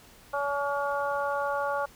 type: harmonic tone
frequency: 283.5 Hz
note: C#4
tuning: 39 cents sharp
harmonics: 2 / 3 / 4 / 5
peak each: -30 / -32 / -33 / -34 dBFS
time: 0.33-1.86 s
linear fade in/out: 10 ms
effects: pink hiss -54 dBFS RMS until 1.95 s